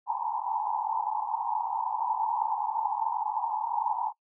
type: band-pass noise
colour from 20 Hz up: white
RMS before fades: -30 dBFS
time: 0.06-4.13 s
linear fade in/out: 50 ms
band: 830 to 950 Hz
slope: 96 dB/octave
effects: noise-tail reverb RT60 0.1 s tail -20 dB re dry